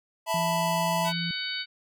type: chord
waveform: square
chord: E suspended fourth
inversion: none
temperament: equal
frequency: 659.3 / 880 / 987.8 Hz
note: E5 / A5 / B5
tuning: 0 / 0 / 0 cents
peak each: -30 dBFS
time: 0.26-1.13 s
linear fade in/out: 50 ms
type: tone with pitch glide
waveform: sine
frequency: 169.1 to 170.37 Hz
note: E3 to F3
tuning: +44 to -43 cents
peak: -30 dBFS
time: 0.34-1.31 s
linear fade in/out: 2 ms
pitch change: +13 cents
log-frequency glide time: 0.72-0.92 s
type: harmonic tone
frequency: 750 Hz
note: F#5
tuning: 23 cents sharp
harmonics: 2 / 3 / 4 / 5 / 6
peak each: -36 / -36 / -36 / -36 / -36 dBFS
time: 1.04-1.66 s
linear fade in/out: 50 ms
effects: none